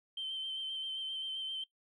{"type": "tone with vibrato", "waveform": "sine", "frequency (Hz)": 3109, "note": "G7", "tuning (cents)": -15, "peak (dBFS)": -35, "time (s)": [0.17, 1.64], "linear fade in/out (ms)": 5, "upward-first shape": "square", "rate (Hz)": 7.6, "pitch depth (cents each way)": 18, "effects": ["noise-tail reverb RT60 0.1 s tail -18 dB re dry", "tanh soft clip ceiling -32 dBFS"]}